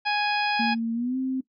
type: harmonic tone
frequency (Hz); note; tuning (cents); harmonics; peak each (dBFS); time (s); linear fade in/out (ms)
831; G#5; +1; 1 / 2 / 3 / 4 / 5 / 6; -25 / -29 / -29 / -35 / -38 / -32; 0.05-0.75; 20
type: tone with pitch glide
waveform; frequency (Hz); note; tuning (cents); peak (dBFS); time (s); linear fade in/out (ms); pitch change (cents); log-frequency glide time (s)
sine; 228.8 to 261.3; A#3 to C4; -32 to -2; -24; 0.59-1.41; 10; +230; 0.93-1.17
effects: noise-tail reverb RT60 0.1 s tail -18 dB re dry